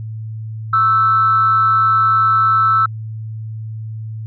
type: tone with amplitude modulation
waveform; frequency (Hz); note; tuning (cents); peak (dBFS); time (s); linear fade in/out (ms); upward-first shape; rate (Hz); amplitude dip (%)
sine; 1318.5; E6; 0; -7; 0.73-2.86; 5; sine; 210; 55
effects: tanh soft clip ceiling -3 dBFS + added 110 Hz sine -24 dBFS peak until 4.26 s